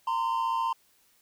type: tone pair together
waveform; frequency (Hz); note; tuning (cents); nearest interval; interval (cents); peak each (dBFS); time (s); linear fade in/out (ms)
triangle; 919 / 1034.2; A#5 / C6; -25 / -20; major second; 205; -26; 0.07-0.73; 5
effects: tanh soft clip ceiling -17 dBFS + white hiss -65 dBFS RMS until 1.21 s